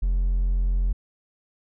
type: tone with hard clipping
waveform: triangle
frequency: 44 Hz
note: F1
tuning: 14 cents sharp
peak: -20 dBFS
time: 0.02-0.93 s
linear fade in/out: 10 ms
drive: 5 dB
effects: none